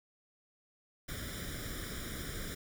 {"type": "noise with comb filter", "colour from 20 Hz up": "pink", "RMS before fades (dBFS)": -41, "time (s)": [1.08, 2.55], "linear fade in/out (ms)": 10, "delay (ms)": 0.56, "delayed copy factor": 0.85, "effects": []}